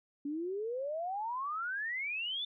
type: exponential sweep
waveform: sine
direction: up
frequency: 279.1 to 3584 Hz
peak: -34 dBFS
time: 0.25-2.45 s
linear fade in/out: 5 ms
effects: none